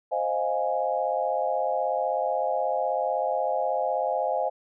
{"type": "chord", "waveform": "sine", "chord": "F minor seventh", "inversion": "second", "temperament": "equal", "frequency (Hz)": [523.3, 622.3, 698.5, 830.6], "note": ["C5", "Eb5", "F5", "Ab5"], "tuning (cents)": [0, 0, 0, 0], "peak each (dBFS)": -29, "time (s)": [0.11, 4.5], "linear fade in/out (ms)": 20, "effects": []}